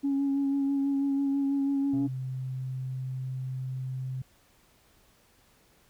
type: tone with vibrato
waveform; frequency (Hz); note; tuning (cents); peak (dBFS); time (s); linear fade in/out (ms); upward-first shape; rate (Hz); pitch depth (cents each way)
sine; 277.2; C#4; 0; -23; 0.03-2.08; 20; sine; 6.1; 18
type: tone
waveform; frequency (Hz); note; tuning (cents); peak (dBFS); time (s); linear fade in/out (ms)
sine; 130; C3; -11; -31; 1.93-4.22; 5
effects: tanh soft clip ceiling -21 dBFS + pink hiss -63 dBFS RMS until 5.89 s